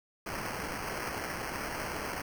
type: noise with sample-and-hold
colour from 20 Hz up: white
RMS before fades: -37 dBFS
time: 0.26-2.22 s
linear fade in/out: 5 ms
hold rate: 3675 Hz
effects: none